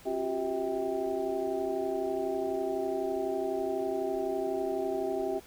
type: tone cluster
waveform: sine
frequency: 270.3 / 357.9 / 389.9 / 646 / 791 Hz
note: C#4 / F4 / G4 / E5 / G5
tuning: -44 / +42 / -9 / -35 / +15 cents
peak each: -39 / -36 / -32 / -35 / -39 dBFS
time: 0.05-5.4 s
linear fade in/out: 20 ms
effects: pink hiss -54 dBFS RMS until 5.46 s